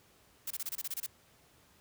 blue noise bursts, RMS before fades -37 dBFS, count 10, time 0.47-1.064 s, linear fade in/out 5 ms, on 36 ms, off 26 ms, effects pink hiss -64 dBFS RMS until 1.8 s + high-pass 60 Hz 12 dB/octave

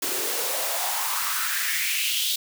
white noise with high-pass filter sweep, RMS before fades -26 dBFS, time 0.02-2.36 s, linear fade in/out 5 ms, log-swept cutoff 310 to 3700 Hz, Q 3.9, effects none

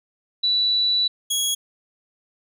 sine / 20% pulse tone pair in turn, 3951 / 3322 Hz, B7 / G#7, 0 / 0 cents, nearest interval minor third, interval 300 cents, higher first, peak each -17 / -15 dBFS, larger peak second, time 0.43-1.08 / 1.3-1.55 s, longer first, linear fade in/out 10 ms, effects none

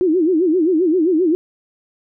sine tone with vibrato, 340 Hz, F4, 46 cents flat, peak -12 dBFS, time 0.01-1.35 s, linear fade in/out 0 ms, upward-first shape sine, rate 7.6 Hz, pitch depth 190 cents each way, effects none

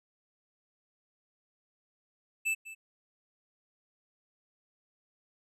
square tone with echo, 2637 Hz, E7, in tune, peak -28 dBFS, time 2.45-2.55 s, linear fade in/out 20 ms, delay 200 ms, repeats 1, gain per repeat -15 dB, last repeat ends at 2.75 s, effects low-pass 12000 Hz 12 dB/octave

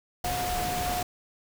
sine tone in noise, 720 Hz, F#5, 47 cents flat, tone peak -29 dBFS, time 0.24-1.03 s, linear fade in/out 5 ms, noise pink, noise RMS -32 dBFS, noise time 0.24-1.03 s, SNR 0 dB, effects none

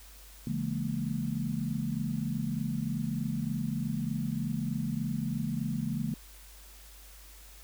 sine chord, A# half-diminished seventh, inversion first, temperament just, 139.85 / 167.82 / 209.8 / 233.1 Hz, C#3 / E3 / G#3 / A#3, +16 / +31 / +18 / 0 cents, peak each -35 / -36 / -35 / -35 dBFS, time 0.47-6.14 s, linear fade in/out 2 ms, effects added 50 Hz sine -51 dBFS peak until 7.63 s + white hiss -54 dBFS RMS until 7.63 s

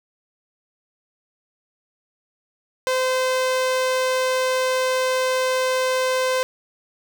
sawtooth tone with notch filter, 515 Hz, C5, 28 cents flat, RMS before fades -21 dBFS, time 2.87-6.43 s, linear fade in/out 0 ms, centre 12000 Hz, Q 1.5, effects none

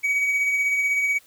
triangle tone with tremolo, 2264 Hz, C#7, 36 cents sharp, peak -16 dBFS, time 0.03-1.19 s, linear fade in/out 20 ms, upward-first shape triangle, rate 16 Hz, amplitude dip 40%, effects white hiss -55 dBFS RMS until 1.26 s

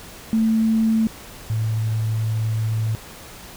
sine tone pair in turn, 222.3 / 110.54 Hz, A3 / A2, +18 / +8 cents, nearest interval octave, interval 1210 cents, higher first, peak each -15 / -19 dBFS, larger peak first, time 0.33-1.07 / 1.5-2.95 s, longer second, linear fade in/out 0 ms, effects pink hiss -40 dBFS RMS until 3.56 s

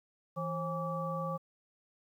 harmonic tone with a mistuned harmonic, 164.81 Hz, E3, in tune, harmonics 1 / 3 / 5 / 7, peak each -37 / -38 / -45 / -38 dBFS, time 0.36-1.38 s, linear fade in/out 20 ms, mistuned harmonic 3, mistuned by +140 cents, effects 11-bit

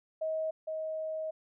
sine tone pair in turn, 634 / 631.4 Hz, D#5 / D#5, +32 / +25 cents, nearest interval unison, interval 7 cents, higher first, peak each -30 / -33 dBFS, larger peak first, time 0.21-0.51 / 0.67-1.31 s, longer second, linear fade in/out 10 ms, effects none

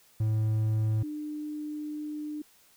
triangle / sine tone pair in turn, 109 / 300.6 Hz, A2 / D4, -16 / +40 cents, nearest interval octave + tritone, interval 1756 cents, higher second, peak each -22 / -33 dBFS, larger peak first, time 0.2-1.03 / 1.03-2.42 s, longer second, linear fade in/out 5 ms, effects white hiss -61 dBFS RMS until 2.76 s

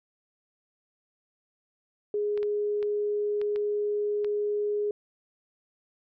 sine tone, 415.3 Hz, G#4, in tune, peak -25 dBFS, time 2.14-4.91 s, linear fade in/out 2 ms
clicks, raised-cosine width 0.3 ms, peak -27 dBFS, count 6, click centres 2.376 / 2.43 / 2.828 / 3.415 / 3.56 / 4.246 s
effects none

